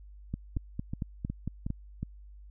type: two click trains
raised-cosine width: 5 ms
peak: -20 / -21 dBFS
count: 7 / 5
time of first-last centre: 0.34-1.704 / 0.57-2.03 s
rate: 4.4 / 2.74 Hz
effects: added 50 Hz sine -47 dBFS peak until 2.5 s